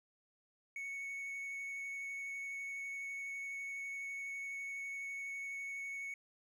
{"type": "tone with vibrato", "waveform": "triangle", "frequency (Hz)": 2217, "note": "C#7", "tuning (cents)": 0, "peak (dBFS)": -39, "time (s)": [0.76, 6.14], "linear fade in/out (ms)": 2, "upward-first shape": "triangle", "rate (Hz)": 12, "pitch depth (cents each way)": 11, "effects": []}